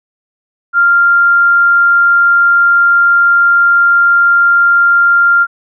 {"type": "tone", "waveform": "sine", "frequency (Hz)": 1393, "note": "F6", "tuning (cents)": -5, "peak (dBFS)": -5, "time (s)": [0.73, 5.47], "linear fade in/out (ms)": 50, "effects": []}